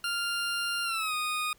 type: tone with pitch glide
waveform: 20% pulse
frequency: 1396.9 to 1237.3 Hz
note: F6 to D#6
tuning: 0 to -10 cents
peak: -24 dBFS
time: 0.04-1.53 s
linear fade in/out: 2 ms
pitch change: -210 cents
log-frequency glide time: 0.84-1.14 s
effects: pink hiss -62 dBFS RMS until 1.58 s